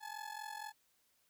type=ring-modulated tone; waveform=30% pulse; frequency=857 Hz; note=A5; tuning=46 cents flat; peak=-38 dBFS; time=0-0.73 s; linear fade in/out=50 ms; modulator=22.1 Hz; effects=white hiss -75 dBFS RMS until 1.29 s